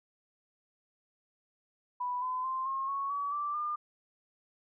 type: tone with pitch steps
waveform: sine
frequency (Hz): 987.8 / 1016.2 / 1045.3 / 1075.3 / 1106.2 / 1138 / 1170.6 / 1204.2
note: B5 / B5 / C6 / C6 / C#6 / C#6 / D6 / D6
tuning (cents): 0 / +49 / -2 / +47 / -4 / +45 / -6 / +43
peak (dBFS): -31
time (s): 2-3.76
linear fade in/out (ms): 10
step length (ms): 220
effects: none